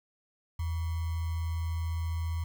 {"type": "tone with sample-and-hold", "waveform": "sine", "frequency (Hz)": 82.41, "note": "E2", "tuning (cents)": 0, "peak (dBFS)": -29, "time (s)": [0.59, 2.44], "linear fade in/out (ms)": 5, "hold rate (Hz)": 1050, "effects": []}